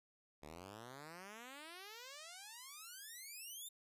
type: exponential sweep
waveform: 5% pulse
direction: up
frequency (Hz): 71.5 to 3677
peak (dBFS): -40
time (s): 0.42-3.69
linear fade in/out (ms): 10
effects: resampled to 32000 Hz